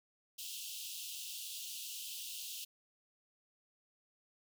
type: high-pass noise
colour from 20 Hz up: pink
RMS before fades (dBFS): -45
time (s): 0.38-2.65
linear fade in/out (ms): 10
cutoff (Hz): 2700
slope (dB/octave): 96
effects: none